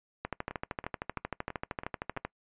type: two click trains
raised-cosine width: 0.5 ms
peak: -23 / -18 dBFS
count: 6 / 27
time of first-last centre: 0.51-2.166 / 0.25-2.25 s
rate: 3.02 / 13 Hz
effects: noise-tail reverb RT60 0.1 s tail -23 dB re dry + resampled to 8000 Hz